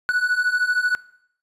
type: beating tone pair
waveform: triangle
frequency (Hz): 1469 / 1482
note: F#6 / F#6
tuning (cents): -13 / +2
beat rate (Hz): 13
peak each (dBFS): -21 / -18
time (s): 0.09-0.95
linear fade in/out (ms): 0
effects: noise-tail reverb RT60 0.7 s tail -20 dB re dry + resampled to 32000 Hz